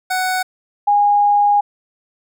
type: tone pair in turn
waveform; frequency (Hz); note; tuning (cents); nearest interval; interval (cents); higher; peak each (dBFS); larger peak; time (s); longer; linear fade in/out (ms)
25% pulse / sine; 743 / 820.4; F#5 / G#5; +7 / -21; major second; 172; second; -13 / -10; second; 0.1-0.43 / 0.87-1.61; second; 10
effects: none